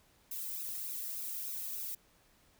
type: noise with flanger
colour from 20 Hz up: violet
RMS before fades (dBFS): -40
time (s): 0.31-1.95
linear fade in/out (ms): 5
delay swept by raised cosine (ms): 0.77 to 1.6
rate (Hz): 3.4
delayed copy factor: +0.65
effects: pink hiss -67 dBFS RMS until 2.59 s